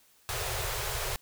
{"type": "band-stop noise", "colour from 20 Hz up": "pink", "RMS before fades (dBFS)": -33, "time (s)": [0.29, 1.16], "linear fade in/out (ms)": 0, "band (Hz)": [140, 370], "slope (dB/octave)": 96, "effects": ["white hiss -63 dBFS RMS until 1.21 s"]}